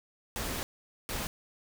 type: noise bursts at uneven times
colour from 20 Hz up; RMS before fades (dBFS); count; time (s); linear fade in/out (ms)
pink; -35; 2; 0.36-0.63 / 1.09-1.27; 0
effects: none